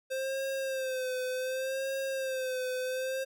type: tone with vibrato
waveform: square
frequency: 523.3 Hz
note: C5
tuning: in tune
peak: -32 dBFS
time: 0.1-3.25 s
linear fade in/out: 20 ms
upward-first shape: sine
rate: 0.67 Hz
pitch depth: 51 cents each way
effects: none